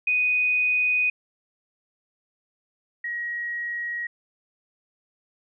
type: tone pair in turn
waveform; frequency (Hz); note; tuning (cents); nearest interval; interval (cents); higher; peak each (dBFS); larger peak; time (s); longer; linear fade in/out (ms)
sine; 2489 / 1898.3; D#7 / A#6; 0 / +31; perfect fourth; 469; first; -19 / -27; first; 0.07-1.1 / 3.04-4.07; neither; 5
effects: none